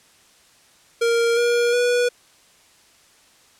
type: tone with pitch steps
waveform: square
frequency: 466.2 / 476.5 / 487.1 Hz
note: A#4 / A#4 / B4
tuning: 0 / +38 / -24 cents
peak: -17 dBFS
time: 1.01-2.09 s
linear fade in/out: 10 ms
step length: 360 ms
effects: white hiss -54 dBFS RMS until 3.59 s + low-pass 9000 Hz 12 dB/octave